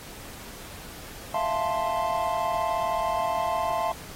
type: chord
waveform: triangle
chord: F major seventh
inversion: third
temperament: equal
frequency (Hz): 659.3 / 698.5 / 880 / 1046.5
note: E5 / F5 / A5 / C6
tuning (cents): 0 / 0 / 0 / 0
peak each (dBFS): -28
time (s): 1.34-3.92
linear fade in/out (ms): 5
effects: pink hiss -43 dBFS RMS until 4.15 s + AAC 48 kbps